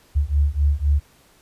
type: beating tone pair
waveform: sine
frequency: 70.4 / 74.3 Hz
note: C#2 / D2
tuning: +27 / +21 cents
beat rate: 3.9 Hz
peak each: -19 dBFS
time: 0.15-1 s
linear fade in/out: 20 ms
effects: pink hiss -55 dBFS RMS until 1.41 s + resampled to 32000 Hz